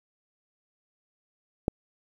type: click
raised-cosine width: 2 ms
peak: -10 dBFS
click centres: 1.681 s
effects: 8-bit